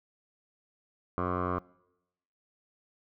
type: tone with low-pass filter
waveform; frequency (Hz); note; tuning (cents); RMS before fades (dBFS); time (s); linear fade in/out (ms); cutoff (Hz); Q
10% pulse; 89.9; F#2; -49; -31; 1.18-1.59; 0; 1100; 6
effects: noise-tail reverb RT60 0.9 s tail -24 dB re dry